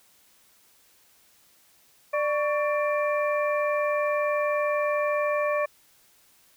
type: harmonic tone with a mistuned harmonic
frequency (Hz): 593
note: D5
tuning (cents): +17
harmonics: 1 / 2 / 3 / 4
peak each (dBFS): -24 / -29 / -34 / -34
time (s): 2.13-5.66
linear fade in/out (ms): 10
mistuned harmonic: 2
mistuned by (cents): -94
effects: white hiss -60 dBFS RMS until 6.56 s